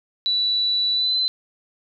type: tone with pitch glide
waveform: sine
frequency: 3951 to 4043 Hz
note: B7 to B7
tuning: 0 to +40 cents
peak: -18 dBFS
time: 0.26-1.28 s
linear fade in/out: 0 ms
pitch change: +40 cents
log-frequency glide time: 0.93-1.16 s
effects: none